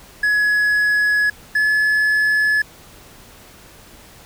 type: tone pair in turn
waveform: triangle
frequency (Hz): 1687 / 1713.5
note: G#6 / A6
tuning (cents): +27 / -46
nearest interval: unison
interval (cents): 27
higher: second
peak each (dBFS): -12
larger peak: neither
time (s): 0.23-1.3 / 1.55-2.62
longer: neither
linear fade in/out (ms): 5
effects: pink hiss -44 dBFS RMS until 4.25 s